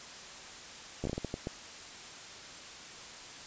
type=slowing click train; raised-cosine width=2 ms; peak=-21 dBFS; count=9; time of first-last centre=1.04-1.471 s; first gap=13 ms; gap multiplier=1.39; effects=white hiss -47 dBFS RMS until 3.46 s + resampled to 16000 Hz